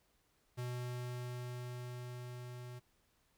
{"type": "tone with level ramp", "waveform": "square", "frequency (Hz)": 123.47, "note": "B2", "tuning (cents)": 0, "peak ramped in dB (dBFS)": [-39, -47], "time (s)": [0.57, 2.8], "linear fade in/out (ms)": 20, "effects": ["pink hiss -75 dBFS RMS until 3.37 s"]}